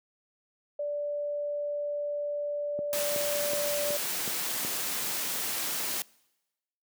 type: tone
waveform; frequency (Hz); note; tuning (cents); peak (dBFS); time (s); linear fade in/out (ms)
sine; 584; D5; -10; -29; 0.79-3.97; 5
type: click train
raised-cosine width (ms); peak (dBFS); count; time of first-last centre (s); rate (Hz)
2; -23; 6; 2.79-4.649; 2.69
type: noise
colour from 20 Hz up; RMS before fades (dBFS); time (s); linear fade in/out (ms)
white; -32; 2.93-6.02; 0
effects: noise-tail reverb RT60 1.0 s tail -25 dB re dry + high-pass 150 Hz 12 dB/octave